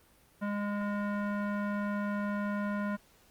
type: tone with low-pass filter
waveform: square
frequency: 204.8 Hz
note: G#3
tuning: 24 cents flat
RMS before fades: -33 dBFS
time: 0.41-2.97 s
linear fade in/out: 20 ms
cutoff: 1500 Hz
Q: 2.2
effects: pink hiss -63 dBFS RMS until 3.3 s + Opus 32 kbps